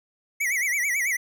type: tone with vibrato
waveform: square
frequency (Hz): 2104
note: C7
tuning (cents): +9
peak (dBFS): -23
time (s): 0.4-1.17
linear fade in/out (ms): 10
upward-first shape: sine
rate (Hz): 9.1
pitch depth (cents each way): 170
effects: none